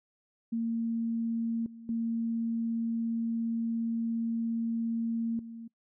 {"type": "tone with level steps", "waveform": "sine", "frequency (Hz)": 229.3, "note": "A#3", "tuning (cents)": -28, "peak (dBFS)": [-28, -44, -28, -40], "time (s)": [0.52, 5.68], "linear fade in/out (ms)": 10, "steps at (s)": [1.66, 1.89, 5.39], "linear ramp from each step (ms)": 2, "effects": ["noise-tail reverb RT60 0.1 s tail -23 dB re dry"]}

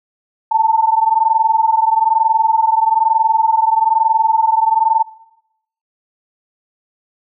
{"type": "tone pair together", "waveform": "sine", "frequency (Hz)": [880, 901.1], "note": ["A5", "A5"], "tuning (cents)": [0, 41], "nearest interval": "unison", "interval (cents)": 41, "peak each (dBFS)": -13, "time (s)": [0.51, 5.03], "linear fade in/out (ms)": 10, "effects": ["noise-tail reverb RT60 0.8 s tail -19 dB re dry"]}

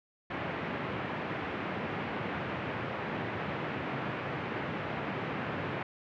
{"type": "band-pass noise", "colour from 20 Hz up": "pink", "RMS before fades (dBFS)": -36, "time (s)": [0.3, 5.83], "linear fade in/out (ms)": 5, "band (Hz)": [110, 2500], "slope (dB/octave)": 24, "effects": []}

